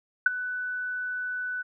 sine tone with ADSR envelope, 1493 Hz, F#6, 15 cents sharp, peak -13 dBFS, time 0.26-1.63 s, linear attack 4 ms, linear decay 18 ms, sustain -16 dB, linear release 20 ms, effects none

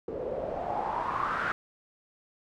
white noise with low-pass filter sweep, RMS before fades -32 dBFS, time 0.08-1.52 s, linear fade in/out 0 ms, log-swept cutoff 440 to 1500 Hz, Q 5.2, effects none

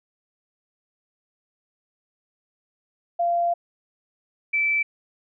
sine tone pair in turn, 690 / 2321 Hz, F5 / D7, -21 / -21 cents, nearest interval octave + major sixth, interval 2100 cents, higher second, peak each -19 dBFS, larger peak neither, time 3.19-3.54 / 4.53-4.83 s, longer first, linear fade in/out 10 ms, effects none

